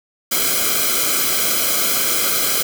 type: noise with comb filter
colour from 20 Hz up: white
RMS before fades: -18 dBFS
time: 0.31-2.63 s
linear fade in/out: 10 ms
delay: 1.1 ms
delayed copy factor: -1
effects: none